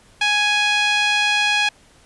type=tone with band-pass filter; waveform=sawtooth; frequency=832 Hz; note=G#5; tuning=3 cents sharp; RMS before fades=-18 dBFS; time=0.21-1.69 s; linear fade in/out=5 ms; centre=2800 Hz; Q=1.7; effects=pink hiss -52 dBFS RMS until 2.05 s + resampled to 24000 Hz